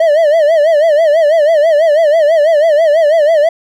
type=tone with vibrato; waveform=triangle; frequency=622.3 Hz; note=D#5; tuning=in tune; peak=-4 dBFS; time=0-3.49 s; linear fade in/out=5 ms; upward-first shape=sine; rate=6.1 Hz; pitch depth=130 cents each way; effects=none